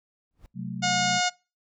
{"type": "noise with exponential growth", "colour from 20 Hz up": "brown", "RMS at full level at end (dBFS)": -43, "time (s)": [0.31, 0.46], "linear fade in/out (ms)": 0, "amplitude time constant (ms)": 31}
{"type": "chord", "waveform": "sine", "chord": "F# diminished", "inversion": "second", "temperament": "equal", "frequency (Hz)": [130.81, 185, 220], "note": ["C3", "F#3", "A3"], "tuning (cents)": [0, 0, 0], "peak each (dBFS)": [-36, -33, -37], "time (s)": [0.54, 1.21], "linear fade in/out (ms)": 50}
{"type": "harmonic tone", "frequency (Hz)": 720, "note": "F#5", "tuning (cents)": -47, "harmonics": [1, 2, 3, 4, 5, 6, 7, 8, 9, 10], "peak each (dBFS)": [-26, -29, -31, -32, -33, -34, -34, -35, -36, -36], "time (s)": [0.82, 1.3], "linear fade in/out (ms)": 20}
{"effects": ["noise-tail reverb RT60 0.3 s tail -25 dB re dry"]}